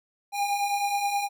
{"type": "beating tone pair", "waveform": "square", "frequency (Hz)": [801, 810.5], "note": ["G5", "G#5"], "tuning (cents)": [37, -42], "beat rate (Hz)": 9.5, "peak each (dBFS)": [-33, -26], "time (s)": [0.32, 1.29], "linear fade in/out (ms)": 50, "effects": []}